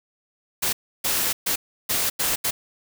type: noise bursts at uneven times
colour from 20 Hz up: white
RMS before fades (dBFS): -23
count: 6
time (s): 0.62-0.73 / 1.04-1.33 / 1.46-1.56 / 1.89-2.1 / 2.19-2.36 / 2.44-2.51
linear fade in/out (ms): 10
effects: none